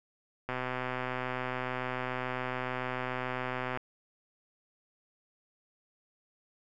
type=click train; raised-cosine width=0.5 ms; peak=-19 dBFS; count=418; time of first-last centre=0.49-3.773 s; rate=127 Hz; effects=none